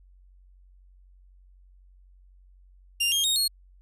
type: tone with pitch steps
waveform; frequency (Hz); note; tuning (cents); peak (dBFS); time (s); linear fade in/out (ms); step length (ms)
sawtooth; 2794 / 3228 / 3730 / 4309; F7 / G#7 / A#7 / C#8; 0 / -50 / 0 / -50; -19; 3-3.48; 10; 120
effects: added 46 Hz sine -52 dBFS peak until 3.81 s + resampled to 32000 Hz